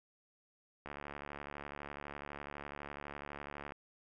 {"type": "click train", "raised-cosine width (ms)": 0.5, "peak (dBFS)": -29, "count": 207, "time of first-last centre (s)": [0.86, 3.721], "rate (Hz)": 72, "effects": []}